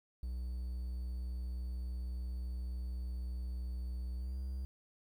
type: tone with pitch glide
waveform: triangle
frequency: 61.74 to 64.85 Hz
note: B1 to C2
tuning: 0 to -15 cents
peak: -35 dBFS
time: 0.23-4.65 s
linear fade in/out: 0 ms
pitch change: +85 cents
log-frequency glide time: 4.18-4.37 s
effects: 11-bit